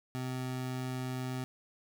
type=tone; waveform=25% pulse; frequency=128.3 Hz; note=C3; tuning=34 cents flat; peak=-31 dBFS; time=0.15-1.44 s; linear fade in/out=0 ms; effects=none